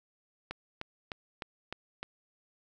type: click train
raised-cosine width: 0.3 ms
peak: -21 dBFS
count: 6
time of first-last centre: 0.51-2.03 s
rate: 3.29 Hz
effects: none